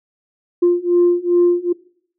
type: beating tone pair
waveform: sine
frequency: 349.2 / 351.7 Hz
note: F4 / F4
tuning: 0 / +12 cents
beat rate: 2.5 Hz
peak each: -14 / -13 dBFS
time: 0.62-1.73 s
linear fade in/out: 10 ms
effects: noise-tail reverb RT60 0.6 s tail -21 dB re dry + tanh soft clip ceiling -6 dBFS